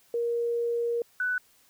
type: tone pair in turn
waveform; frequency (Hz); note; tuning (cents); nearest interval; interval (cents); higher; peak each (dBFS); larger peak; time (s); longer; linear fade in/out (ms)
sine; 470.8 / 1491.5; A#4 / F#6; +17 / +13; octave + minor sixth; 1996; second; -25; neither; 0.14-1.02 / 1.2-1.38; first; 2
effects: white hiss -62 dBFS RMS until 1.69 s